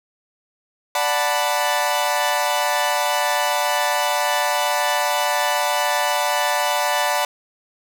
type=chord; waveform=sawtooth; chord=B minor seventh; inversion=first; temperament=equal; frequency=587.3 / 740 / 880 / 987.8 Hz; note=D5 / F#5 / A5 / B5; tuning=0 / 0 / 0 / 0 cents; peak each=-20 dBFS; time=0.95-7.25 s; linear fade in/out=2 ms; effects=none